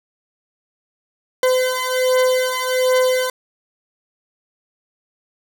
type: beating tone pair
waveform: 40% pulse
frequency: 510 / 511.3 Hz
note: C5 / C5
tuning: -44 / -40 cents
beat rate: 1.3 Hz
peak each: -17 / -18 dBFS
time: 1.43-3.3 s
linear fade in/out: 2 ms
effects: none